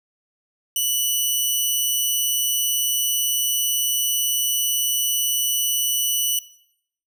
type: tone with amplitude modulation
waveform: 10% pulse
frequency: 2960 Hz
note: F#7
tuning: in tune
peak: -10 dBFS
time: 0.76-6.39 s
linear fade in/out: 2 ms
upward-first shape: sine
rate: 138 Hz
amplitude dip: 25%
effects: noise-tail reverb RT60 0.7 s tail -18 dB re dry